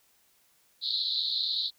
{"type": "band-pass noise", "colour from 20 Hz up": "white", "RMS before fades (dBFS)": -30, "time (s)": [0.81, 1.71], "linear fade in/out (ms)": 50, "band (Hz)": [3700, 4300], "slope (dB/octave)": 96, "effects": ["white hiss -66 dBFS RMS until 1.78 s"]}